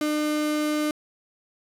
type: tone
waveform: 35% pulse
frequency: 301.8 Hz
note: D4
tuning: 47 cents sharp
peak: -21 dBFS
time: 0.01-0.91 s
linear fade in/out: 2 ms
effects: resampled to 32000 Hz